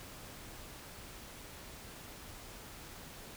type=silence; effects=pink hiss -50 dBFS RMS until 3.36 s